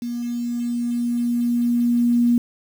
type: tone with level ramp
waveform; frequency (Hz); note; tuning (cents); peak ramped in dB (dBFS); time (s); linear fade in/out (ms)
sine; 239.1; A#3; +44; -24 to -13; 0.02-2.38; 2
effects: 7-bit